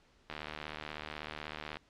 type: click train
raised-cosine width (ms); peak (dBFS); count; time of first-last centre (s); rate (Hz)
0.3; -24; 113; 0.3-1.77; 76.2
effects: pink hiss -67 dBFS RMS until 1.89 s + low-pass 5000 Hz 12 dB/octave

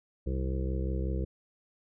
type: harmonic tone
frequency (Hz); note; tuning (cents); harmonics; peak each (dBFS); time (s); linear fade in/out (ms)
65.41; C2; 0; 1 / 2 / 3 / 5 / 6 / 7 / 8; -30 / -37 / -39 / -40 / -43 / -43 / -45; 0.26-1.25; 10
effects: none

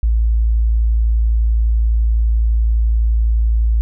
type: tone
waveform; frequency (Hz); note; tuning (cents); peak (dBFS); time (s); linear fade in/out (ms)
sine; 55.9; A1; +28; -11; 0.03-3.81; 0
effects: none

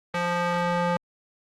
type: tone with band-pass filter sweep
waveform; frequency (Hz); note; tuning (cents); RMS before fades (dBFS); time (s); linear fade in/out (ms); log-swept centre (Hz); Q
square; 174.61; F3; 0; -25; 0.14-0.97; 5; 1400 to 860; 0.89
effects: Opus 24 kbps

